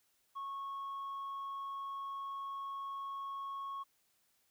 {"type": "tone with tanh clipping", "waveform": "sine", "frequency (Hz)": 1100, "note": "C#6", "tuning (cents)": -14, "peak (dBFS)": -40, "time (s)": [0.35, 3.84], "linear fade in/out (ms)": 20, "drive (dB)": 1, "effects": ["white hiss -75 dBFS RMS until 4.5 s"]}